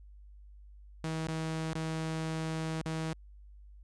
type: tone with dropouts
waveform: sawtooth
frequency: 160 Hz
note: D#3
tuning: 49 cents sharp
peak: -29 dBFS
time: 1.04-3.13 s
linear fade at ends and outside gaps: 0 ms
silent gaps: 1.269-1.284 / 1.731-1.754 / 2.815-2.858 s
effects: added 50 Hz sine -50 dBFS peak until 3.83 s + resampled to 22050 Hz